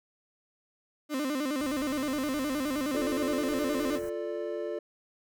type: tone with vibrato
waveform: 35% pulse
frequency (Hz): 280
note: C#4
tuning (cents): +18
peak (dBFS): -27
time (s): 1.09-4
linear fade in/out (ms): 50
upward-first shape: square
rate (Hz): 9.6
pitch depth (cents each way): 120
type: band-stop noise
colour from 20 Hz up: pink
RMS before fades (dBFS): -47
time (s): 1.59-4.1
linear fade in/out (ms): 10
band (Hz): 2200 to 5800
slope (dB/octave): 48
type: chord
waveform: triangle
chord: D minor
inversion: first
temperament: equal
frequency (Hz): 349.2 / 440 / 587.3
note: F4 / A4 / D5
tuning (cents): 0 / 0 / 0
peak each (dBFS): -34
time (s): 2.94-4.79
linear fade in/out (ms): 5
effects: none